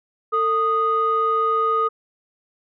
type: tone pair together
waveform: sine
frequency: 447.6 / 1240.7 Hz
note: A4 / D#6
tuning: +30 / -5 cents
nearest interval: octave + tritone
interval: 1765 cents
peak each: -22 / -17 dBFS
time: 0.32-1.89 s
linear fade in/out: 20 ms
effects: tanh soft clip ceiling -11 dBFS